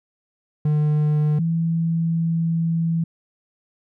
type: tone pair in turn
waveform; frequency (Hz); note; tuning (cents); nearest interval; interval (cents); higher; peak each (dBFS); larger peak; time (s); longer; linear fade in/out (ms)
triangle / sine; 150.6 / 165.35; D3 / E3; +44 / +6; major second; 162; second; -14 / -18; first; 0.65-1.39 / 1.39-3.04; second; 5
effects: none